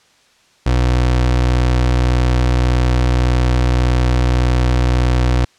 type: tone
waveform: 30% pulse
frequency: 61.74 Hz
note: B1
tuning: in tune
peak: -9 dBFS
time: 0.66-5.45 s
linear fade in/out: 5 ms
effects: white hiss -53 dBFS RMS until 5.58 s + low-pass 6000 Hz 12 dB/octave